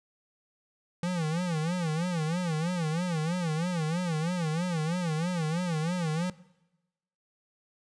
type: tone with vibrato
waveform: square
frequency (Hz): 167.5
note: E3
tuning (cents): +28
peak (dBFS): -28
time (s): 1.03-6.3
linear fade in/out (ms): 2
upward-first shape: sine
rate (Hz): 3.1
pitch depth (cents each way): 150
effects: noise-tail reverb RT60 1.0 s tail -21 dB re dry + resampled to 22050 Hz